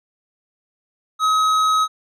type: tone with tanh clipping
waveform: sine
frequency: 1273 Hz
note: D#6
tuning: 39 cents sharp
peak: -16 dBFS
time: 1.19-1.88 s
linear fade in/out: 50 ms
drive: 12 dB
effects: none